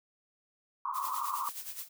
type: band-pass noise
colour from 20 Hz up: pink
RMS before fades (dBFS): -35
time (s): 0.85-1.49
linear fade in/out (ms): 0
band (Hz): 970 to 1200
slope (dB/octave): 96
type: noise with tremolo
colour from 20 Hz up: blue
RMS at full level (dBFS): -39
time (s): 0.93-1.89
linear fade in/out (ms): 50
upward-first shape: sine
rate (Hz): 9.5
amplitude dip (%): 70
effects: none